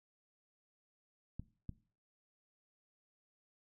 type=clicks; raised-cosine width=5 ms; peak=-30 dBFS; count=2; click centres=1.396 / 1.693 s; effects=noise-tail reverb RT60 0.4 s tail -18 dB re dry